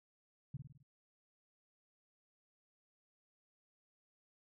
sine tone with echo, 138.59 Hz, C#3, in tune, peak -39 dBFS, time 0.54-0.57 s, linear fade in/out 5 ms, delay 52 ms, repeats 5, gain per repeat -5 dB, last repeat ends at 0.83 s, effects none

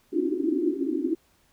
pink band-pass noise, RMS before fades -26 dBFS, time 0.12-1.15 s, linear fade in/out 10 ms, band 270 to 370 Hz, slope 96 dB/octave, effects pink hiss -64 dBFS RMS until 1.52 s

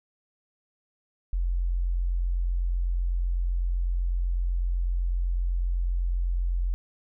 sine tone, 43.97 Hz, F1, 13 cents sharp, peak -23 dBFS, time 1.33-6.74 s, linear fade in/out 0 ms, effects none

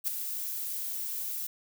violet noise with ADSR envelope, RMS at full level -27 dBFS, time 0.04-1.47 s, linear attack 37 ms, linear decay 8 ms, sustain -8 dB, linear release 4 ms, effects none

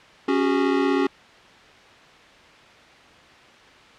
square chord, C# suspended fourth, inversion none, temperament equal with one note detuned, 277.2 / 370 / 406.1 Hz, C#4 / F#4 / G#4, 0 / 0 / -39 cents, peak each -22 / -24 / -26 dBFS, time 0.28-1.07 s, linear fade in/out 5 ms, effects white hiss -48 dBFS RMS until 3.98 s + low-pass 3000 Hz 12 dB/octave

